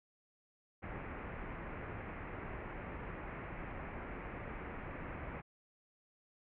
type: low-pass noise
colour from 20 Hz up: pink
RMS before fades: -45 dBFS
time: 0.82-5.42 s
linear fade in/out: 20 ms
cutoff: 2400 Hz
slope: 48 dB/octave
effects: none